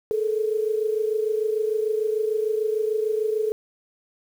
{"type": "tone pair together", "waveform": "sine", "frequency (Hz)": [428.6, 455.3], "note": ["A4", "A#4"], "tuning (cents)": [-45, -41], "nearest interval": "minor second", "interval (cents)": 104, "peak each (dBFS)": [-22, -27], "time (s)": [0.11, 3.52], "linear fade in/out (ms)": 0, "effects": ["8-bit"]}